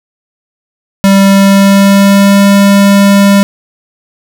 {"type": "tone with pitch glide", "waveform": "square", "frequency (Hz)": [196, 199.31], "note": ["G3", "G3"], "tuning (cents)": [0, 29], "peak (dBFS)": -3, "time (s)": [1.04, 3.43], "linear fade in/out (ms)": 0, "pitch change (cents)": 29, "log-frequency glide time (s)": [1.2, 2.46], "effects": []}